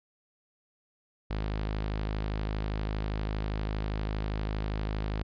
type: tone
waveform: sawtooth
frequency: 52.5 Hz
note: G#1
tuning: 19 cents sharp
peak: -26 dBFS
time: 1.3-5.23 s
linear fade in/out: 10 ms
effects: resampled to 11025 Hz